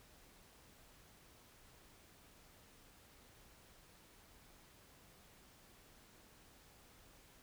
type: silence
effects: pink hiss -64 dBFS RMS until 7.42 s